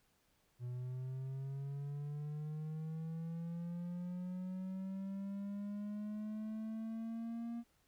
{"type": "linear sweep", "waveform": "triangle", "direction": "up", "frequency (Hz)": [121.7, 235.7], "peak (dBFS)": -38, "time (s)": [0.59, 7.64], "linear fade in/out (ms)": 50, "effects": ["pink hiss -75 dBFS RMS until 7.87 s"]}